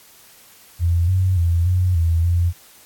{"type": "tone with pitch steps", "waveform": "sine", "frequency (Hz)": [85.5, 93.2, 85, 91, 83, 86.5], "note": ["F2", "F#2", "F2", "F#2", "E2", "F2"], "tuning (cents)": [-36, 13, -46, -28, 12, -16], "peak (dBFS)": -14, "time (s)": [0.79, 2.53], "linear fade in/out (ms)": 50, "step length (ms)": 290, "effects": ["white hiss -48 dBFS RMS until 2.85 s", "AAC 64 kbps"]}